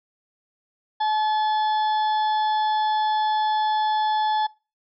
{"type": "harmonic tone", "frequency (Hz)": 860, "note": "A5", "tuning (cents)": -40, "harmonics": [1, 2, 4, 5, 6], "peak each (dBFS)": [-20, -34, -34, -42, -46], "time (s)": [1, 4.47], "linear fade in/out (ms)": 10, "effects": ["noise-tail reverb RT60 0.3 s tail -23 dB re dry"]}